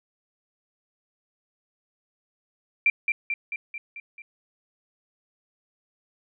sine tone with echo, 2359 Hz, D7, 7 cents sharp, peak -16 dBFS, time 2.86-2.9 s, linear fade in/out 2 ms, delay 220 ms, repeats 6, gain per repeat -4 dB, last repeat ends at 4.22 s, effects none

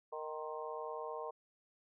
harmonic tone with a mistuned harmonic, 155.1 Hz, D#3, 5 cents flat, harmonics 3 / 4 / 5 / 6 / 7, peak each -44 / -46 / -49 / -48 / -47 dBFS, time 0.12-1.31 s, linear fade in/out 10 ms, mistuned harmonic 7, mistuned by -42 cents, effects none

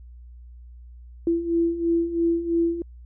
sine beating tone pair, 334.2 / 337.2 Hz, E4 / E4, +24 / +39 cents, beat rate 3 Hz, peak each -26 / -21 dBFS, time 1.27-2.82 s, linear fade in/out 2 ms, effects added 60 Hz sine -41 dBFS peak until 3.05 s

